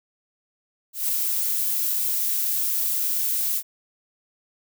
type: noise with ADSR envelope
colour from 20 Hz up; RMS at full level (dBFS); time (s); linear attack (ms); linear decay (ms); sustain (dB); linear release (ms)
violet; -22; 0.93-3.63; 160; 5; -2; 60
effects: none